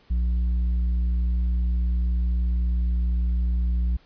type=tone with tanh clipping; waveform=sine; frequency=59.8 Hz; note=A#1; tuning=45 cents sharp; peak=-21 dBFS; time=0.1-3.97 s; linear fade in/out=10 ms; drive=5 dB; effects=pink hiss -58 dBFS RMS until 4.05 s + resampled to 11025 Hz